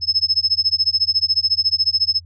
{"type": "tone with tremolo", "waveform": "sine", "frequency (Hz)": 5200, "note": "E8", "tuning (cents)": -24, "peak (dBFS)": -11, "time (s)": [0.01, 2.21], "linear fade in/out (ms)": 50, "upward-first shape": "sine", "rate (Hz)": 14, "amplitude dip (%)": 100, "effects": ["added 86 Hz sine -40 dBFS peak until 2.25 s"]}